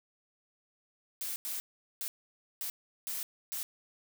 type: noise bursts at uneven times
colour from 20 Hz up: blue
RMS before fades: -37 dBFS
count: 6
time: 1.21-1.36 / 1.45-1.6 / 2.01-2.08 / 2.61-2.7 / 3.07-3.23 / 3.52-3.63 s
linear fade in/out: 0 ms
effects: none